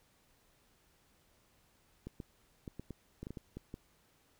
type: clicks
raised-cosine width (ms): 3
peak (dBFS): -30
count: 11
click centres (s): 2.07 / 2.202 / 2.678 / 2.796 / 2.907 / 3.23 / 3.269 / 3.306 / 3.372 / 3.57 / 3.741
effects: pink hiss -70 dBFS RMS until 4.39 s